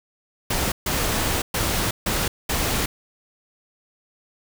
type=noise bursts at uneven times; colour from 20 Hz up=pink; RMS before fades=-23 dBFS; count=5; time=0.5-0.72 / 0.86-1.42 / 1.54-1.91 / 2.06-2.28 / 2.49-2.86 s; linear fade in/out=5 ms; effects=none